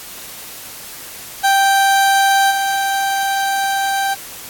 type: tone with level steps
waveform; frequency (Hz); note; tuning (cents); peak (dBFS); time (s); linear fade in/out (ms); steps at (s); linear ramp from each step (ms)
30% pulse; 784; G5; 0; -8 / -13; 1.43-4.15; 20; 2.5; 20
effects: white hiss -33 dBFS RMS until 4.49 s + AAC 64 kbps